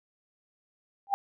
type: tone with exponential growth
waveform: sine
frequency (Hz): 797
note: G5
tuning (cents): +28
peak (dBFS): -18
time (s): 1.07-1.14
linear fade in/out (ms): 0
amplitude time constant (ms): 15
effects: none